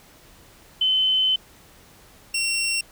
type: tone pair in turn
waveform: sine / 20% pulse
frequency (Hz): 3053 / 2730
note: G7 / F7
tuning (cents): -46 / -40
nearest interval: major second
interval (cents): 194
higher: first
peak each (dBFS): -17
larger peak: neither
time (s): 0.81-1.36 / 2.34-2.81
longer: first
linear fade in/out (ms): 5
effects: pink hiss -51 dBFS RMS until 2.91 s